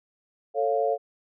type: chord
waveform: sine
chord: A augmented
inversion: none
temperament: equal with one note detuned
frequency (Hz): 444.1 / 554.4 / 698.5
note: A4 / C#5 / E#5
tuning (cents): +16 / 0 / 0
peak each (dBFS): -26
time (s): 0.54-0.98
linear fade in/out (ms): 50
effects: none